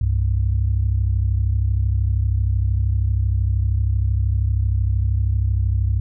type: tone pair together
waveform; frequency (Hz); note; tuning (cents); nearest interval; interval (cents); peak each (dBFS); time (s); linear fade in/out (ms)
sine; 66 / 98.89; C2 / G2; +16 / +16; perfect fifth; 700; -18; 0.01-6; 5
effects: tanh soft clip ceiling -9 dBFS